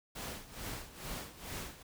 pink noise with tremolo, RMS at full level -41 dBFS, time 0.15-1.83 s, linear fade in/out 10 ms, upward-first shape sine, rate 2.3 Hz, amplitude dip 80%, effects none

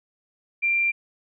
sine tone, 2372 Hz, D7, 17 cents sharp, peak -19 dBFS, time 0.62-0.92 s, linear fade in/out 20 ms, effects none

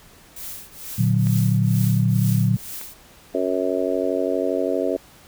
blue noise with tremolo, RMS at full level -32 dBFS, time 0.36-2.94 s, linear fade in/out 5 ms, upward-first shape triangle, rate 2.2 Hz, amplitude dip 95%
sine chord, Bb augmented, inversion none, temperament equal with one note detuned, 116.54 / 147.85 / 185 Hz, Bb2 / D3 / F#3, 0 / +12 / 0 cents, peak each -18 / -22 / -21 dBFS, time 0.98-2.57 s, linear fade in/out 10 ms
clicks, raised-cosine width 0.3 ms, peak -22 dBFS, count 2, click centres 1.27 / 2.813 s
harmonic tone, 92.5 Hz, F#2, in tune, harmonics 3 / 4 / 5 / 6 / 7, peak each -26 / -26 / -26 / -26 / -26 dBFS, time 3.34-4.97 s, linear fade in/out 10 ms
effects pink hiss -49 dBFS RMS until 5.27 s

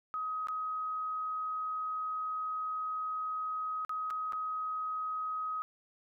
sine tone with dropouts, 1263 Hz, D#6, 26 cents sharp, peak -33 dBFS, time 0.14-5.62 s, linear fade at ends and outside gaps 0 ms, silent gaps 0.471-0.485 / 3.849-3.894 / 4.103-4.107 / 4.323-4.332 s, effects none

